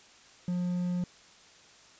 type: tone with quantisation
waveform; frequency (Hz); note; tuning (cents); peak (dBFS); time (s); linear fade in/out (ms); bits
triangle; 178.1; F3; +34; -26; 0.48-1.04; 2; 9
effects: white hiss -56 dBFS RMS until 1.99 s + resampled to 16000 Hz